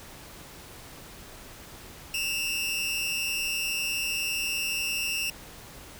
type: tone pair together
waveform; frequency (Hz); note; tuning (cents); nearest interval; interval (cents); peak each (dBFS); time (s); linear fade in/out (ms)
sawtooth; 2637 / 2805; E7 / F7; 0 / +7; minor second; 107; -27; 2.14-5.3; 2
effects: pink hiss -46 dBFS RMS until 5.99 s